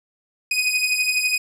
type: beating tone pair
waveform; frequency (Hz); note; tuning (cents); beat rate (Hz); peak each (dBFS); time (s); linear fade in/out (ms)
sawtooth; 2489 / 2501; D#7 / D#7; 0 / +8; 12; -20 / -17; 0.51-1.38; 5
effects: low-pass 12000 Hz 12 dB/octave